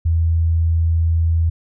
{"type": "tone", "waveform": "sine", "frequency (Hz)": 82.41, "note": "E2", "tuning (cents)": 0, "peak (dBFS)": -13, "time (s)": [0.05, 1.5], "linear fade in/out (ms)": 10, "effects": []}